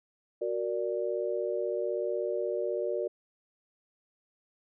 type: chord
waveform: sine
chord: Gb augmented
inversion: none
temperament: equal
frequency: 370 / 466.2 / 587.3 Hz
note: Gb4 / Bb4 / D5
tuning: 0 / 0 / 0 cents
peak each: -33 dBFS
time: 0.41-3.08 s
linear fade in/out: 10 ms
effects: none